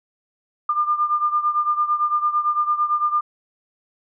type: beating tone pair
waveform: sine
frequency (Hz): 1200 / 1208.9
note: D6 / D6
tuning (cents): +37 / +50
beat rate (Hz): 8.9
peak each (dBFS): -19 / -23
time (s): 0.69-3.21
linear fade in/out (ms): 5
effects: none